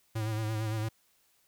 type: tone with vibrato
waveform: square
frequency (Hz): 109.3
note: A2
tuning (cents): -11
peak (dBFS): -31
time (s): 0.15-0.89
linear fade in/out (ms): 10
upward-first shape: sine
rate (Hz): 8.8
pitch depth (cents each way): 44
effects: white hiss -69 dBFS RMS until 1.47 s